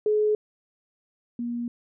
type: tone pair in turn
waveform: sine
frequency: 424.5 / 238.2 Hz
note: G#4 / A#3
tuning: +38 / +38 cents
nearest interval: minor seventh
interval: 1000 cents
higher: first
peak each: -19 / -27 dBFS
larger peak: first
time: 0.06-0.35 / 1.39-1.68 s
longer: neither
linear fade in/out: 2 ms
effects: none

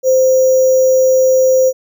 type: tone with sample-and-hold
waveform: sine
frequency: 520 Hz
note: C5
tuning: 11 cents flat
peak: -7 dBFS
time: 0.03-1.73 s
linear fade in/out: 50 ms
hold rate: 6300 Hz
effects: none

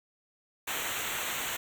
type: noise with comb filter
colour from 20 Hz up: pink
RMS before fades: -34 dBFS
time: 0.67-1.57 s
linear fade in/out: 10 ms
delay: 0.2 ms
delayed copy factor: -0.9
effects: none

